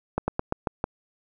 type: slowing click train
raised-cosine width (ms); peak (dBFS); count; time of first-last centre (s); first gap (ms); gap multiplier
1; -10; 6; 0.18-0.841; 100; 1.14
effects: none